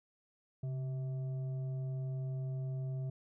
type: tone with frequency modulation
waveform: sine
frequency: 134 Hz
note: C3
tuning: 42 cents sharp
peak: -35 dBFS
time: 0.63-3.1 s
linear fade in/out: 5 ms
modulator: 517 Hz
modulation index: 0.24
effects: none